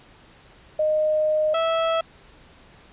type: tone pair in turn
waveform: sine / 30% pulse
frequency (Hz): 616 / 655.1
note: D#5 / E5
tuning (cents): -17 / -11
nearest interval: minor second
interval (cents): 106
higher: second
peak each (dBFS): -18 / -17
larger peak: second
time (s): 0.79-1.54 / 1.54-2.01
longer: first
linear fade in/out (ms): 5
effects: pink hiss -51 dBFS RMS until 2.92 s + resampled to 8000 Hz